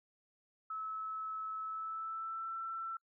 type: tone with pitch glide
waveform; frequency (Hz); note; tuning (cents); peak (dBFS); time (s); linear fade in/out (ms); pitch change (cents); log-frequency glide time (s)
sine; 1299 to 1338.6; E6 to E6; -26 to +26; -38; 0.7-2.97; 5; +52; 1.62-2.54
effects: noise-tail reverb RT60 0.1 s tail -24 dB re dry